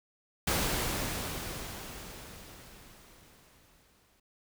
pink noise with exponential decay, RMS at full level -28 dBFS, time 0.47-4.2 s, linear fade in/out 5 ms, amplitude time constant 810 ms, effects none

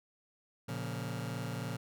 sawtooth chord, Bb minor, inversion none, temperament just, 116.54 / 139.85 / 174.81 Hz, Bb2 / Db3 / F3, 0 / +16 / +2 cents, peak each -35 / -37 / -38 dBFS, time 0.68-1.77 s, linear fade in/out 10 ms, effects none

